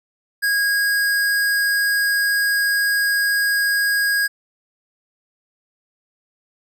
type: tone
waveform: square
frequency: 1641 Hz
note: G#6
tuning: 21 cents flat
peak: -17 dBFS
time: 0.42-4.28 s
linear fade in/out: 20 ms
effects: none